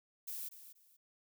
violet noise with echo, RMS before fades -43 dBFS, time 0.27-0.49 s, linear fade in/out 10 ms, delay 240 ms, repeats 2, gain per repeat -12 dB, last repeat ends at 0.97 s, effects none

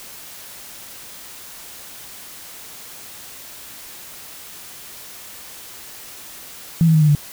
sine tone with pitch steps, 165.6 / 160.61 / 155.76 / 151.07 / 146.51 Hz, E3 / E3 / D#3 / D3 / D3, +8 / -45 / +2 / +49 / -4 cents, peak -10 dBFS, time 6.81-7.15 s, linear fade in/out 0 ms, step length 68 ms, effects white hiss -38 dBFS RMS until 7.32 s

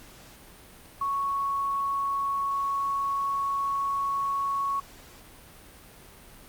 sine tone with quantisation, 1108.7 Hz, C#6, in tune, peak -25 dBFS, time 1.01-4.8 s, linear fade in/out 5 ms, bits 9, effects pink hiss -50 dBFS RMS until 6.48 s + Opus 48 kbps

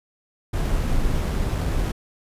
brown noise with sample-and-hold, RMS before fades -22 dBFS, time 0.53-1.92 s, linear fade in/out 10 ms, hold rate 8820 Hz, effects resampled to 32000 Hz

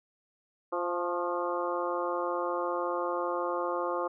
harmonic tone with a mistuned harmonic, 174.61 Hz, F3, in tune, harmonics 2 / 3 / 4 / 5 / 6 / 7 / 8, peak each -35 / -33 / -39 / -38 / -36 / -37 / -47 dBFS, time 0.72-4.08 s, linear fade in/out 10 ms, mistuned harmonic 6, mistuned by +36 cents, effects none

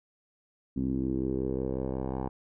10% pulse tone with low-pass filter sweep, 65.4 Hz, C2, in tune, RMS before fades -31 dBFS, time 0.76-2.29 s, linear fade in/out 10 ms, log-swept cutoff 250 to 790 Hz, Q 3.4, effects none

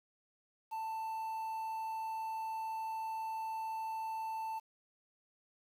triangle tone with quantisation, 887 Hz, A5, 14 cents sharp, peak -35 dBFS, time 0.71-4.6 s, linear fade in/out 20 ms, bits 10, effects none

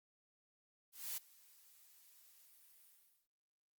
blue noise with ADSR envelope, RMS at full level -41 dBFS, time 0.92-3.28 s, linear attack 250 ms, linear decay 15 ms, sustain -24 dB, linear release 430 ms, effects noise-tail reverb RT60 0.1 s tail -17 dB re dry + Opus 48 kbps

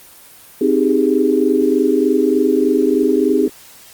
sine chord, Ab major seventh, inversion first, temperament equal, 261.6 / 311.1 / 392 / 415.3 Hz, C4 / Eb4 / G4 / Ab4, 0 / 0 / 0 / 0 cents, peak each -17 dBFS, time 0.61-3.48 s, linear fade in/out 5 ms, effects white hiss -42 dBFS RMS until 3.93 s + Opus 24 kbps

